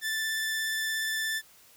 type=tone with vibrato; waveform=sawtooth; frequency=1763 Hz; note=A6; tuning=3 cents sharp; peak=-25 dBFS; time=0.01-1.42 s; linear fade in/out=50 ms; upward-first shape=sine; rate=17 Hz; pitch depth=12 cents each way; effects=white hiss -57 dBFS RMS until 1.76 s